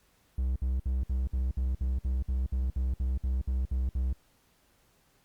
triangle tone bursts, 64.1 Hz, C2, 35 cents flat, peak -24 dBFS, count 16, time 0.38-4.13 s, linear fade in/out 5 ms, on 180 ms, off 58 ms, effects pink hiss -67 dBFS RMS until 5.24 s + Opus 48 kbps

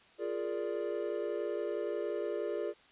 triangle chord, Bb dominant seventh, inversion second, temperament equal with one note detuned, 349.2 / 415.3 / 466.2 / 585.6 Hz, F4 / Ab4 / Bb4 / D5, 0 / 0 / 0 / -5 cents, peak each -37 / -35 / -38 / -37 dBFS, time 0.18-2.74 s, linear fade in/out 50 ms, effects white hiss -61 dBFS RMS until 2.91 s + resampled to 8000 Hz

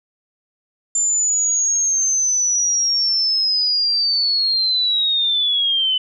sine linear sweep, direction down, 7200 to 3006 Hz, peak -15 dBFS, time 0.95-5.98 s, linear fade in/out 5 ms, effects none

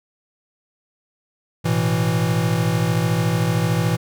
square chord, A suspended second, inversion none, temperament equal, 110 / 123.47 / 164.81 Hz, A2 / B2 / E3, 0 / 0 / 0 cents, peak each -23 / -24 / -21 dBFS, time 1.64-3.97 s, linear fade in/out 20 ms, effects none

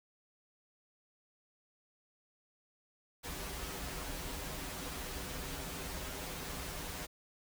pink noise with comb filter, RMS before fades -42 dBFS, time 3.23-7.07 s, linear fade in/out 20 ms, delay 9 ms, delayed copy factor -0.85, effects none

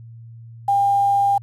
sine tone with quantisation, 800 Hz, G5, 35 cents sharp, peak -14 dBFS, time 0.68-1.38 s, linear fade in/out 5 ms, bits 7, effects added 115 Hz sine -37 dBFS peak until 1.42 s + resampled to 32000 Hz

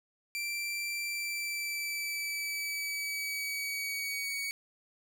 sawtooth tone with pitch glide, 2349 to 2246 Hz, D7 to C#7, 0 to +22 cents, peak -30 dBFS, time 0.35-4.51 s, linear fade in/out 0 ms, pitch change -78 cents, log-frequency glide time 1.03-4.31 s, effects none

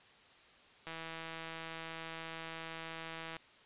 click train, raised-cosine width 0.3 ms, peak -28 dBFS, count 408, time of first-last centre 0.87-3.367 s, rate 163 Hz, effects white hiss -61 dBFS RMS until 3.65 s + resampled to 8000 Hz

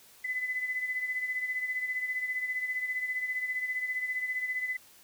sine beating tone pair, 2009 / 2024 Hz, B6 / B6, +29 / +42 cents, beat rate 15 Hz, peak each -31 / -38 dBFS, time 0.24-4.77 s, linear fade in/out 10 ms, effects white hiss -57 dBFS RMS until 5.03 s

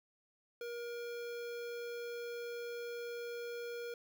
square tone with notch filter, 474.7 Hz, A#4, 31 cents sharp, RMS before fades -43 dBFS, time 0.61-3.94 s, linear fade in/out 2 ms, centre 8700 Hz, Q 1.2, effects 13-bit

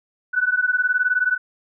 sine beating tone pair, 1480 / 1499 Hz, F#6 / F#6, 0 / +22 cents, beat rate 19 Hz, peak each -20 dBFS, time 0.33-1.38 s, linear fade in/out 20 ms, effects none

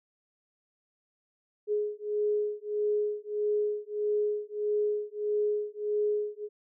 sine beating tone pair, 418 / 419.6 Hz, G#4 / G#4, +11 / +18 cents, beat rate 1.6 Hz, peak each -30 dBFS, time 1.67-6.49 s, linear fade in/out 50 ms, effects none

